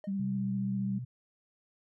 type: tone with exponential decay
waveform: triangle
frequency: 615 Hz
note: D#5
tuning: 20 cents flat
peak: -38 dBFS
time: 0.04-0.14 s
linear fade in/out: 1 ms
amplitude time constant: 21 ms
type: tone with vibrato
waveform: sine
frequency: 196 Hz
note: G3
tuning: in tune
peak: -30 dBFS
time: 0.07-0.99 s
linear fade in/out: 10 ms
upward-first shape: sine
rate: 15 Hz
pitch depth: 26 cents each way
type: tone with pitch glide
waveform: sine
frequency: 132.6 to 125.16 Hz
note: C3 to B2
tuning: +23 to +24 cents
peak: -36 dBFS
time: 0.19-1.05 s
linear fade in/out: 10 ms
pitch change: -99 cents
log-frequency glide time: 0.3-0.44 s
effects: none